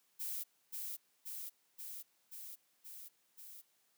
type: noise with echo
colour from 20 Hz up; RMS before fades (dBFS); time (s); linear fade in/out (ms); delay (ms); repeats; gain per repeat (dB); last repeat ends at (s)
violet; -41; 0.19-0.44; 20; 530; 6; -2; 3.62
effects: white hiss -75 dBFS RMS until 3.97 s + high-pass 150 Hz 12 dB/octave